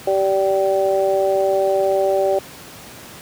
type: harmonic tone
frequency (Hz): 193.4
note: G3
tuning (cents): -23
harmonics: 2 / 3 / 4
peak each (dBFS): -19 / -17 / -23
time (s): 0.07-2.39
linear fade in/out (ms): 5
effects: pink hiss -38 dBFS RMS until 3.21 s + high-pass 100 Hz 12 dB/octave